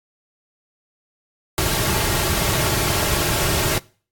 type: noise with comb filter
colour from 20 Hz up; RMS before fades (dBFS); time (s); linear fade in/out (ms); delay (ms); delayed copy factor
pink; -20; 1.58-3.78; 0; 4; -0.5
effects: noise-tail reverb RT60 0.4 s tail -22 dB re dry + AAC 64 kbps